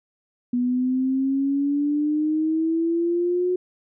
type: exponential sweep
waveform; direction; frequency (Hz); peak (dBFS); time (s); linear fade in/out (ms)
sine; up; 243.7 to 365; -19; 0.53-3.56; 5
effects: none